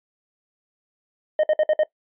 triangle tone bursts, 616 Hz, D#5, 17 cents flat, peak -13 dBFS, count 5, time 1.39-1.834 s, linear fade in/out 2 ms, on 44 ms, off 56 ms, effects noise-tail reverb RT60 0.1 s tail -19 dB re dry + resampled to 8000 Hz

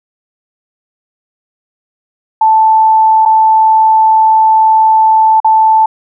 sine tone with dropouts, 879 Hz, A5, 2 cents flat, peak -4 dBFS, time 2.41-5.86 s, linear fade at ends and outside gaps 5 ms, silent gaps 3.253-3.258 / 5.402-5.445 s, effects none

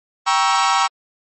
40% pulse chord, G diminished seventh, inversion none, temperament equal with one note detuned, 784 / 945.3 / 1108.7 / 1318.5 Hz, G5 / Bb5 / Db6 / Fb6, 0 / +24 / 0 / 0 cents, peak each -19 dBFS, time 0.26-0.88 s, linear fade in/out 20 ms, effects MP3 32 kbps

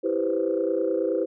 sine chord, C major seventh, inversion first, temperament equal, 329.6 / 392 / 493.9 / 523.3 Hz, E4 / G4 / B4 / C5, 0 / 0 / 0 / 0 cents, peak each -27 dBFS, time 0.03-1.26 s, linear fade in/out 20 ms, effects tanh soft clip ceiling -13 dBFS

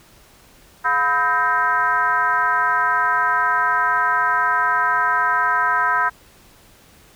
sine tone with frequency modulation, 1283 Hz, E6, 47 cents flat, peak -15 dBFS, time 0.84-6.1 s, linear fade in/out 20 ms, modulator 286 Hz, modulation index 1.5, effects pink hiss -50 dBFS RMS until 7.15 s

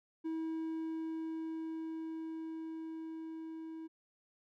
triangle tone with level ramp, 322.2 Hz, E4, 39 cents flat, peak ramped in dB -33 to -41 dBFS, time 0.24-3.88 s, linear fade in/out 20 ms, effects none

